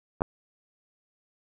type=clicks; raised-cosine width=1 ms; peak=-22 / -8 dBFS; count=2; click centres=0.208 / 0.219 s; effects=none